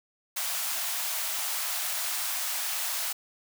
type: high-pass noise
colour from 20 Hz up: white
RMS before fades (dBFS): -31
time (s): 0.36-3.13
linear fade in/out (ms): 10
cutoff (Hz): 600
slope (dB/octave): 96
effects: none

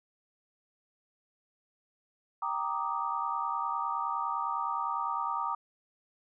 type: chord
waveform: sine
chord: Eb major seventh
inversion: first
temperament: equal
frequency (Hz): 784 / 932.3 / 1174.7 / 1244.5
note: G5 / Bb5 / D6 / Eb6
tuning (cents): 0 / 0 / 0 / 0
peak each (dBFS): -39 / -34 / -34 / -36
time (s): 2.42-5.55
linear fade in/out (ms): 5
effects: none

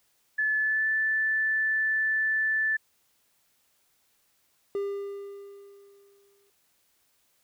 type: tone with pitch glide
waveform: sine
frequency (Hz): 1729 to 1755.2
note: A6 to A6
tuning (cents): -31 to -5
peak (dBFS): -23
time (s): 0.38-2.77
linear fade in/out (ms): 10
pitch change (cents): +26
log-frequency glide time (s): 0.58-0.87
type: tone with exponential decay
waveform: triangle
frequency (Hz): 400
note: G4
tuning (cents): +35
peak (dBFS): -24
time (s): 4.75-6.5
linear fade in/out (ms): 1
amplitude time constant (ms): 380
effects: white hiss -69 dBFS RMS until 7.43 s

